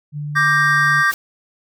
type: tone with pitch glide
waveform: sine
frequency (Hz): 147.5 to 145.97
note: D3 to D3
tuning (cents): +8 to -10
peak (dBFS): -23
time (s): 0.12-1.04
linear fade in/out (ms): 50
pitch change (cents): -18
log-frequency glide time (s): 0.44-0.82
type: chord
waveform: triangle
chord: G minor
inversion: second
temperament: equal with one note detuned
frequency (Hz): 1174.7 / 1582.5 / 1864.7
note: D6 / G6 / Bb6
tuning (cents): 0 / +16 / 0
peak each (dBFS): -16 / -14 / -16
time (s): 0.35-1.12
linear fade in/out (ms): 20
type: noise with exponential growth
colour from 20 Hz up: white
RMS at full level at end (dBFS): -24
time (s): 1.04-1.14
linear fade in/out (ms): 1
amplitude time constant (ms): 21
effects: none